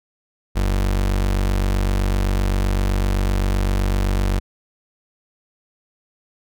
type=tone; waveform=35% pulse; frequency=47.79 Hz; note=G1; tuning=43 cents flat; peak=-15 dBFS; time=0.55-4.4 s; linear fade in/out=20 ms; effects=none